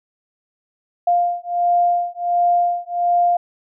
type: beating tone pair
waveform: sine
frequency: 700 / 701.4 Hz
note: F5 / F5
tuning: +4 / +7 cents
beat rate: 1.4 Hz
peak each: -18 dBFS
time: 1.07-3.37 s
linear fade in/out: 5 ms
effects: none